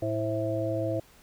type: harmonic tone with a mistuned harmonic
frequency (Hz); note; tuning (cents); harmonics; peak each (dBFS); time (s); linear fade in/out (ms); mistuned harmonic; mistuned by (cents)
109.5; A2; -8; 1 / 3 / 5 / 6; -32 / -32 / -32 / -32; 0.02-1; 5; 5; -54
effects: pink hiss -57 dBFS RMS until 1.22 s